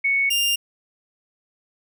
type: tone pair in turn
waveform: sine / sawtooth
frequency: 2217 / 2800 Hz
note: C#7 / F7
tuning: 0 / +4 cents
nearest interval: major third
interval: 404 cents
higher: second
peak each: -17 / -15 dBFS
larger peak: second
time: 0.04-0.3 / 0.3-0.56 s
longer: neither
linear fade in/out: 10 ms
effects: none